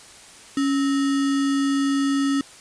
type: tone with sample-and-hold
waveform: sine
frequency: 277.2 Hz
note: C#4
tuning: in tune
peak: -18 dBFS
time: 0.57-2.41 s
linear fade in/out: 2 ms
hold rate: 1575 Hz
effects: white hiss -45 dBFS RMS until 2.6 s + resampled to 22050 Hz